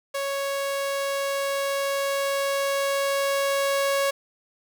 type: tone with level ramp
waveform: sawtooth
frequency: 554.4 Hz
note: C#5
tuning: in tune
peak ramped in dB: -22 to -17 dBFS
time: 0.14-4.11 s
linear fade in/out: 10 ms
effects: 8-bit